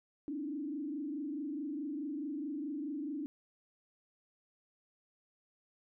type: tone with frequency modulation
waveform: sine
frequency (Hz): 293.7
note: D4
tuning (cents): 0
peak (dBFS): -36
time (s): 0.28-3.26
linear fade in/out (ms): 0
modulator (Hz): 24.7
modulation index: 1.1
effects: none